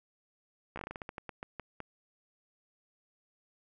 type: slowing click train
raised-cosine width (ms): 0.5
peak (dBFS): -25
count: 15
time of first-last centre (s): 0.76-1.803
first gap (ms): 14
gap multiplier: 1.23
effects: none